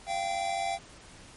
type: tone pair together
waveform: square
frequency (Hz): 686 / 780.2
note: F5 / G5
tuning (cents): -31 / -8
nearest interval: major second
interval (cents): 223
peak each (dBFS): -33 / -32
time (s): 0.06-0.79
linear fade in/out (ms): 50
effects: pink hiss -51 dBFS RMS until 1.36 s + MP3 48 kbps